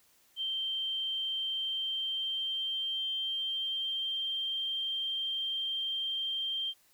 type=tone with pitch glide; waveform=sine; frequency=3136 to 3163 Hz; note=G7 to G7; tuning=0 to +15 cents; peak=-31 dBFS; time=0.36-6.74 s; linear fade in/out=50 ms; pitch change=+15 cents; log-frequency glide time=1.51-4.6 s; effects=white hiss -66 dBFS RMS until 6.93 s